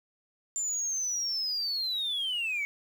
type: linear sweep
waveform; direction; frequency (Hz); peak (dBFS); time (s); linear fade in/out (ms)
sine; down; 7230 to 2200; -27; 0.56-2.65; 0
effects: tanh soft clip ceiling -26 dBFS + 9-bit